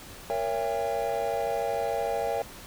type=chord; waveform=triangle; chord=A# diminished seventh; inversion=none; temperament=just; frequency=466.2 / 559.4 / 671.3 / 805.5 Hz; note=A#4 / C#5 / E5 / G5; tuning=0 / +16 / +31 / +47 cents; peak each=-30 dBFS; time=0.3-2.42 s; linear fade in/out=0 ms; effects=pink hiss -45 dBFS RMS until 2.66 s